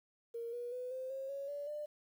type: tone with pitch steps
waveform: sine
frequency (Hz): 465.8 / 482.5 / 499.8 / 517.7 / 536.3 / 555.5 / 575.5 / 596.1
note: A#4 / B4 / B4 / C5 / C5 / C#5 / D5 / D5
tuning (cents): -1 / -40 / +21 / -18 / +43 / +4 / -35 / +26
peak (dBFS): -39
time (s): 0.34-1.86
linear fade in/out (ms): 10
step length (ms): 190
effects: 11-bit